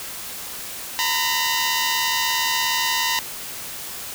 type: tone pair together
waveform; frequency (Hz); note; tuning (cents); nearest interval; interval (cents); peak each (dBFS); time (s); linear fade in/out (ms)
10% pulse; 923.1 / 1000; A#5 / B5; -17 / +21; minor second; 138; -14; 0.99-3.19; 0
effects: white hiss -33 dBFS RMS until 4.14 s